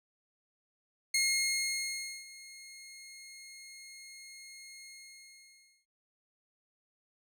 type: tone with ADSR envelope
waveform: 15% pulse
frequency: 2150 Hz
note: C7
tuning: 47 cents sharp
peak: -20 dBFS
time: 1.14-5.86 s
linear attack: 5 ms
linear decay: 1100 ms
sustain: -22 dB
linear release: 1000 ms
effects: none